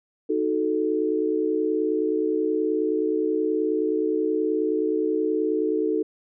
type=chord; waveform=sine; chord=D# diminished; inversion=none; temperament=equal; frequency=311.1 / 370 / 440 Hz; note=D#4 / F#4 / A4; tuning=0 / 0 / 0 cents; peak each=-25 / -27 / -24 dBFS; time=0.29-6.03 s; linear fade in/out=10 ms; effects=none